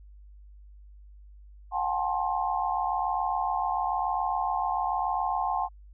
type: tone cluster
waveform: sine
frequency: 723 / 790 / 871 / 1059 Hz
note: F#5 / G5 / A5 / C6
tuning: -40 / +13 / -18 / +21 cents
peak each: -31 dBFS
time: 1.71-5.69 s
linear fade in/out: 50 ms
effects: added 50 Hz sine -47 dBFS peak until 5.93 s